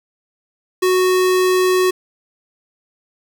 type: tone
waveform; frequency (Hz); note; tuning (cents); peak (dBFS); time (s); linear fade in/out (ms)
square; 369.1; F#4; -4; -13; 0.82-1.91; 10
effects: 7-bit